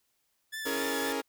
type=tone with vibrato; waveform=sawtooth; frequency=1730 Hz; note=A6; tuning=30 cents flat; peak=-32 dBFS; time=0.52-1.13 s; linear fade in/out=20 ms; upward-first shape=triangle; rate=3.7 Hz; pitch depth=44 cents each way
type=noise; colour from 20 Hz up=white; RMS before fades=-42 dBFS; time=0.65-1.13 s; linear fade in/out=5 ms
type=chord; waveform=sawtooth; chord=A# half-diminished seventh; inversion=first; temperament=equal; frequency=277.2 / 329.6 / 415.3 / 466.2 Hz; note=C#4 / E4 / G#4 / A#4; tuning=0 / 0 / 0 / 0 cents; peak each=-31 / -37 / -33 / -31 dBFS; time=0.65-1.22 s; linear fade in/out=20 ms
effects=white hiss -75 dBFS RMS until 1.28 s